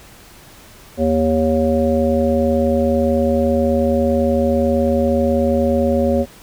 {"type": "harmonic tone", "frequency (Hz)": 79.1, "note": "D#2", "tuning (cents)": 29, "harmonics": [1, 3, 5, 7, 9], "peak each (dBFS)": [-22, -17, -22, -17, -28], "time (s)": [0.97, 6.26], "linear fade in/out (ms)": 50, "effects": ["pink hiss -43 dBFS RMS until 6.42 s"]}